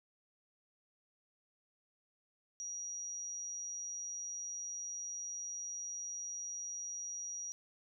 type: tone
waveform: sine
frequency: 5760 Hz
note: F#8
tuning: 47 cents flat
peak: -40 dBFS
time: 2.6-7.52 s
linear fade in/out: 0 ms
effects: none